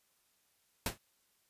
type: noise with exponential decay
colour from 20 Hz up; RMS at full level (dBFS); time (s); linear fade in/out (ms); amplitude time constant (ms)
pink; -29; 0.86-0.98; 2; 26
effects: white hiss -74 dBFS RMS until 1.49 s + resampled to 32000 Hz